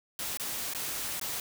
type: noise with dropouts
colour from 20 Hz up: white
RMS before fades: -35 dBFS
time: 0.19-1.4 s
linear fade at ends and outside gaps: 1 ms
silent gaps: 0.372-0.398 / 0.736-0.748 / 1.197-1.213 s
effects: none